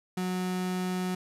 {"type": "tone", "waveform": "35% pulse", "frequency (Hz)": 183.2, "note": "F#3", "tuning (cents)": -17, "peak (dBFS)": -27, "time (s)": [0.17, 1.15], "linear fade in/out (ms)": 5, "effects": ["resampled to 32000 Hz"]}